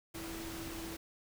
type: tone in noise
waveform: sine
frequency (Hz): 329.6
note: E4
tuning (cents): 0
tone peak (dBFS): -44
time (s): 0.14-0.97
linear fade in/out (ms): 10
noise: pink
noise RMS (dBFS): -45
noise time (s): 0.14-0.97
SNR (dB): -2
effects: none